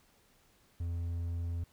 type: tone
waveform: triangle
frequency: 85.2 Hz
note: F2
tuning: 42 cents flat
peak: -31 dBFS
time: 0.8-1.64 s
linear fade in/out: 5 ms
effects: pink hiss -67 dBFS RMS until 1.72 s